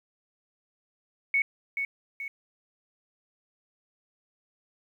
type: tone with echo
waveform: sine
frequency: 2217 Hz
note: C#7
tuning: in tune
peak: -21 dBFS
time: 1.34-1.42 s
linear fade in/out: 2 ms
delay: 430 ms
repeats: 2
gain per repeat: -6 dB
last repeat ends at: 2.28 s
effects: 10-bit